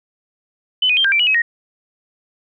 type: tone with pitch steps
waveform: sine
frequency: 3020 / 2484 / 3170 / 1590 / 2343 / 2926 / 2551 / 1872 Hz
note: F#7 / D#7 / G7 / G6 / D7 / F#7 / D#7 / A#6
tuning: +35 / -3 / +19 / +24 / -5 / -20 / +43 / +7 cents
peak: -12 dBFS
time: 0.82-1.42 s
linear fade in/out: 5 ms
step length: 75 ms
effects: none